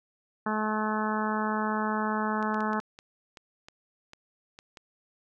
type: harmonic tone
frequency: 215.1 Hz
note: A3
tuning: 39 cents flat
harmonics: 1 / 2 / 3 / 4 / 5 / 6 / 7 / 8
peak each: -30 / -36 / -38 / -33 / -34 / -36 / -37 / -40 dBFS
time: 0.46-2.8 s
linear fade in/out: 5 ms
type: clicks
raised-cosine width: 0.2 ms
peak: -28 dBFS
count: 11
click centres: 2.427 / 2.544 / 2.606 / 2.732 / 2.801 / 2.989 / 3.372 / 3.685 / 4.134 / 4.589 / 4.772 s
effects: none

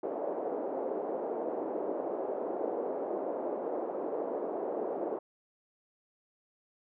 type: band-pass noise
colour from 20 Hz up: white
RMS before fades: -35 dBFS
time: 0.03-5.19 s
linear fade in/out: 5 ms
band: 320 to 630 Hz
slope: 24 dB/octave
effects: none

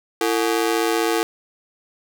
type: ring-modulated tone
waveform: sawtooth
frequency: 394.2 Hz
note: G4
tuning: 10 cents sharp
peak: -11 dBFS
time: 0.21-1.23 s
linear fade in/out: 0 ms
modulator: 57.7 Hz
effects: none

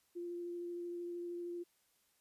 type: tone with vibrato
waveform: sine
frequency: 347.7 Hz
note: F4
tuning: 8 cents flat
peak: -40 dBFS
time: 0.15-1.64 s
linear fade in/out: 20 ms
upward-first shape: sine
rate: 13 Hz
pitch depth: 10 cents each way
effects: white hiss -75 dBFS RMS until 2.2 s + resampled to 32000 Hz

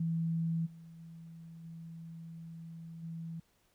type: tone with level steps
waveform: sine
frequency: 164.8 Hz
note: E3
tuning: in tune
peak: -30 / -49 / -47 / -44 / -39 dBFS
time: 0-3.4 s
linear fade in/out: 5 ms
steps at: 0.65 / 0.98 / 1.63 / 3.02 s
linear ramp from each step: 20 ms
effects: pink hiss -72 dBFS RMS until 3.74 s

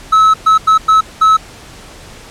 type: tone bursts at uneven times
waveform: triangle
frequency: 1295 Hz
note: E6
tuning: 31 cents flat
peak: -3 dBFS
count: 5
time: 0.12-0.34 / 0.46-0.58 / 0.67-0.78 / 0.88-1.01 / 1.21-1.37 s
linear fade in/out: 10 ms
effects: pink hiss -35 dBFS RMS until 2.3 s + low-pass 9000 Hz 12 dB/octave

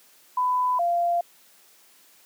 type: tone pair in turn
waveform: sine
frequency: 1000 / 692 Hz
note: B5 / F5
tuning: +21 / -16 cents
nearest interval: tritone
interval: 637 cents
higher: first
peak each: -20 dBFS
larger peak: neither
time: 0.37-0.79 / 0.79-1.21 s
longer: neither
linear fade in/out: 5 ms
effects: white hiss -56 dBFS RMS until 2.25 s + high-pass 200 Hz 12 dB/octave

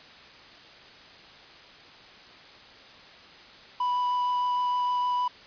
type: tone with vibrato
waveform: triangle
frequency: 987.8 Hz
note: B5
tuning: in tune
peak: -22 dBFS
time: 3.8-5.28 s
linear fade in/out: 5 ms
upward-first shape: triangle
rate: 6.5 Hz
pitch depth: 8 cents each way
effects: white hiss -49 dBFS RMS until 5.46 s + resampled to 11025 Hz

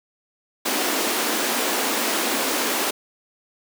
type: high-pass noise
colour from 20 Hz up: pink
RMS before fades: -23 dBFS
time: 0.65-2.91 s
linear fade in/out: 10 ms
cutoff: 230 Hz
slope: 48 dB/octave
effects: none

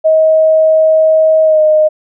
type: tone with pitch glide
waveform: sine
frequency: 633 to 617.5 Hz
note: D#5 to D#5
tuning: +30 to -13 cents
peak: -5 dBFS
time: 0.04-1.89 s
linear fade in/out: 20 ms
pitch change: -43 cents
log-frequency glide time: 1.44-1.61 s
effects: none

